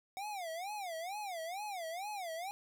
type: tone with vibrato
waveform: square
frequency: 739 Hz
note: F#5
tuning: 2 cents flat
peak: -40 dBFS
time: 0.17-2.51 s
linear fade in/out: 0 ms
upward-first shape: sine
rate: 2.2 Hz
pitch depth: 240 cents each way
effects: none

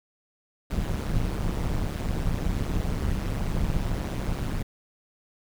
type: noise with amplitude modulation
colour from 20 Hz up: brown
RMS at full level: -23 dBFS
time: 0.7-4.63 s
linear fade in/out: 10 ms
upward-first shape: sine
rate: 140 Hz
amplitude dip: 90%
effects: none

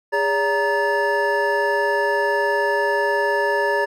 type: tone cluster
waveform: triangle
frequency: 408.6 / 570 / 933 / 1730 Hz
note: G#4 / C#5 / A#5 / A6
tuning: -28 / +48 / +1 / -30 cents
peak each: -21 dBFS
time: 0.12-3.86 s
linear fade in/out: 20 ms
effects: none

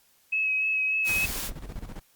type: tone with vibrato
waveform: sine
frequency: 2565 Hz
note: E7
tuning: 48 cents flat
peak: -23 dBFS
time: 0.32-1.26 s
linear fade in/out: 10 ms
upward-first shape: sine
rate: 3.4 Hz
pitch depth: 18 cents each way
type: noise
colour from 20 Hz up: white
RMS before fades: -33 dBFS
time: 1.04-1.51 s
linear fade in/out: 50 ms
type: noise with tremolo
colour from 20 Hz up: brown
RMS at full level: -35 dBFS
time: 1.09-2 s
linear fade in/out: 5 ms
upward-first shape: square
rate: 15 Hz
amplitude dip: 70%
effects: white hiss -63 dBFS RMS until 2.15 s + Opus 48 kbps

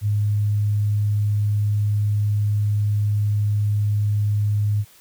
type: tone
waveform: sine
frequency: 104 Hz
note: G#2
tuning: 3 cents sharp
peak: -17 dBFS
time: 0.01-4.85 s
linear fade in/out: 50 ms
effects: white hiss -51 dBFS RMS until 5 s

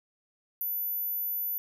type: tone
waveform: sine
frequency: 14000 Hz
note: A9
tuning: 10 cents flat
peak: -29 dBFS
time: 0.61-1.58 s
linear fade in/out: 0 ms
effects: none

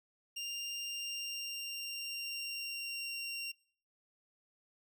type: tone with pitch glide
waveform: 25% pulse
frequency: 2794 to 2762 Hz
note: F7 to F7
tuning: 0 to -20 cents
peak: -35 dBFS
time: 0.36-3.52 s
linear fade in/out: 10 ms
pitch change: -20 cents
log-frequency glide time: 0.8-3.15 s
effects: noise-tail reverb RT60 0.5 s tail -22 dB re dry

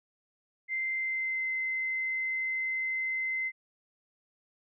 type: tone with pitch glide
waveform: sine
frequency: 2083 to 2063 Hz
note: C7 to C7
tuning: -8 to -25 cents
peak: -29 dBFS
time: 0.68-3.52 s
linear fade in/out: 50 ms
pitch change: -17 cents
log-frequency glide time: 0.96-1.52 s
effects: none

